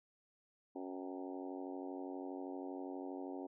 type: harmonic tone with a mistuned harmonic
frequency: 92.5 Hz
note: F#2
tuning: in tune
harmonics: 3 / 4 / 5 / 6 / 7 / 8 / 9 / 10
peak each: -45 / -48 / -53 / -54 / -55 / -53 / -58 / -60 dBFS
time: 0.75-3.47 s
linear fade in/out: 10 ms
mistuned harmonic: 8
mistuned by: +43 cents
effects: none